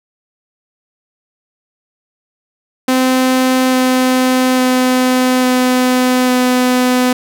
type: tone with pitch steps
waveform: sawtooth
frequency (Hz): 257.8 / 256.2 / 254.5 / 252.9 / 251.3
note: C4 / C4 / C4 / B3 / B3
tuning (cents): -26 / -36 / -48 / +41 / +30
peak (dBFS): -6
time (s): 2.88-7.13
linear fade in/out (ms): 5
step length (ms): 850
effects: none